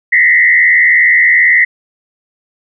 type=tone with frequency modulation; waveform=sine; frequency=1975.5 Hz; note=B6; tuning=in tune; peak=-5 dBFS; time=0.12-1.65 s; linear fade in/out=10 ms; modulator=78.7 Hz; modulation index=1.5; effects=none